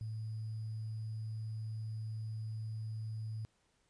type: tone with sample-and-hold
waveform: sine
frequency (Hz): 109.7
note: A2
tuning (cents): -5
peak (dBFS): -38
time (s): 0.01-3.45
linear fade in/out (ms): 0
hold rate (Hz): 4900
effects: pink hiss -75 dBFS RMS until 3.89 s + resampled to 22050 Hz